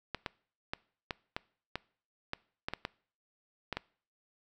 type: clicks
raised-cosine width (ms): 0.3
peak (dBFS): -18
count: 12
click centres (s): 0.147 / 0.262 / 0.735 / 1.108 / 1.365 / 1.756 / 2.334 / 2.685 / 2.736 / 2.851 / 3.727 / 3.77
effects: noise-tail reverb RT60 0.5 s tail -23 dB re dry